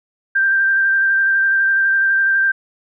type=tone with vibrato; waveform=sine; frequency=1577 Hz; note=G6; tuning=10 cents sharp; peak=-12 dBFS; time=0.35-2.52 s; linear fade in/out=10 ms; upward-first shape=square; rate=12 Hz; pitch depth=13 cents each way; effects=none